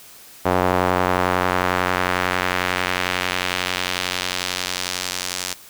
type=tone with band-pass filter sweep; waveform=sawtooth; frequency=91.1 Hz; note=F#2; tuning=26 cents flat; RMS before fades=-22 dBFS; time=0.45-5.54 s; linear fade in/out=10 ms; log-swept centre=780 to 6600 Hz; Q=1; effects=white hiss -44 dBFS RMS until 5.69 s